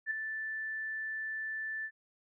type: tone with ADSR envelope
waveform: sine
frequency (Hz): 1760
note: A6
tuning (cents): 0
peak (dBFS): -28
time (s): 0.06-1.91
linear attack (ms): 49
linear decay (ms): 4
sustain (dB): -7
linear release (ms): 63
effects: none